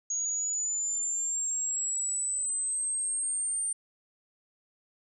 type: linear sweep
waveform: sine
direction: up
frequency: 6645 to 8870 Hz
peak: -28 dBFS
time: 0.1-3.73 s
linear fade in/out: 5 ms
effects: none